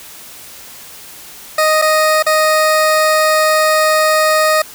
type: tone with dropouts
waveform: 20% pulse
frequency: 622.3 Hz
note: D#5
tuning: in tune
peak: -5 dBFS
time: 1.58-4.62 s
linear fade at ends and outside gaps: 5 ms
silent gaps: 1.817-1.821 / 2.226-2.264 s
effects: white hiss -35 dBFS RMS until 4.74 s